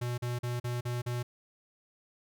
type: tone bursts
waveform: square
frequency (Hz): 121.7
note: B2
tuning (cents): -25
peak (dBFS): -32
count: 6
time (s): 0.01-1.23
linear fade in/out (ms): 10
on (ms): 170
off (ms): 40
effects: none